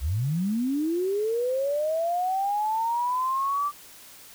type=linear sweep; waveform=sine; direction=up; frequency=58.27 to 1176 Hz; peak=-23 dBFS; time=0-3.72 s; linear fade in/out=50 ms; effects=white hiss -48 dBFS RMS until 4.34 s